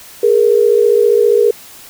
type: tone pair together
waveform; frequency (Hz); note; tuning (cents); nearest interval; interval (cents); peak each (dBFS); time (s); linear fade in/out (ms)
sine; 415.3 / 470.3; G#4 / A#4; 0 / +15; major second; 215; -10; 0.23-1.51; 5
effects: white hiss -37 dBFS RMS until 1.89 s